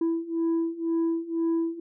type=beating tone pair; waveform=sine; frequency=329.9 / 331.9 Hz; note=E4 / E4; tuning=+1 / +12 cents; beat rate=2 Hz; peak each=-26 / -24 dBFS; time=0.01-1.8 s; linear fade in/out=5 ms; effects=tanh soft clip ceiling -21 dBFS